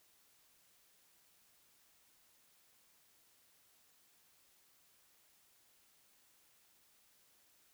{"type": "silence", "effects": ["white hiss -70 dBFS RMS until 7.73 s"]}